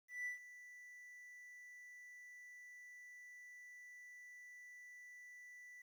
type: tone with ADSR envelope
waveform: triangle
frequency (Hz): 1975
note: B6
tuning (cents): 0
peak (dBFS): -37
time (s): 0.08-5.82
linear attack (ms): 180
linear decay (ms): 120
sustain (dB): -16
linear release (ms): 5
effects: tanh soft clip ceiling -34 dBFS + 12-bit